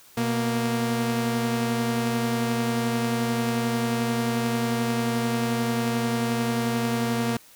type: tone pair together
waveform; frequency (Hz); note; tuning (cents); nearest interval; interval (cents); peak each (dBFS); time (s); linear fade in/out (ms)
sawtooth; 122.2 / 233.1; B2 / A#3; -18 / 0; major seventh; 1118; -25 / -20; 0.17-7.37; 5
effects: white hiss -52 dBFS RMS until 7.55 s